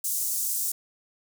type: high-pass noise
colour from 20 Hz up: pink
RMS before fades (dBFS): -28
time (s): 0.04-0.72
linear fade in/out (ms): 5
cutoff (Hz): 7000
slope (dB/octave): 24
effects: none